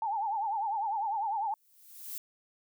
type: tone with vibrato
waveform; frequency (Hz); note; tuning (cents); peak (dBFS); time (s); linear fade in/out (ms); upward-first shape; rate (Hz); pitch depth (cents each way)
sine; 850; G#5; +40; -29; 0.02-1.54; 2; triangle; 10; 170
type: noise with exponential growth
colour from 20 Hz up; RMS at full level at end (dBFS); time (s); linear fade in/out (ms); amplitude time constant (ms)
violet; -37; 1.49-2.18; 2; 150
effects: none